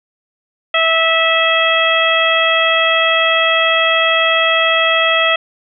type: harmonic tone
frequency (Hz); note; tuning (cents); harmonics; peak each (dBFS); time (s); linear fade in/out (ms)
653; E5; -17; 1 / 2 / 3 / 4 / 5; -17 / -17 / -17 / -17 / -17; 0.74-5.36; 5
effects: none